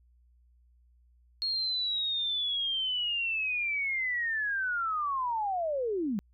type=linear sweep; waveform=sine; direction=down; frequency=4304 to 185 Hz; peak=-28 dBFS; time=1.42-6.19 s; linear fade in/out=0 ms; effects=added 60 Hz sine -60 dBFS peak until 6.33 s